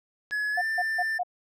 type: click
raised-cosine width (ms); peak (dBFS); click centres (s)
0.2; -25; 0.31
type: tone with pitch glide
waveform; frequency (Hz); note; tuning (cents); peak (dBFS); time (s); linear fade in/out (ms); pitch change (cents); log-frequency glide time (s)
triangle; 1694 to 1780.3; G#6 to A6; +34 to +20; -24; 0.31-1.19; 20; +86; 0.53-0.6
type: tone bursts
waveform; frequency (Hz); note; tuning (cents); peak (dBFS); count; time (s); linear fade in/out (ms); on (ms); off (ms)
sine; 718; F5; +48; -24; 4; 0.57-1.234; 10; 46; 160
effects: none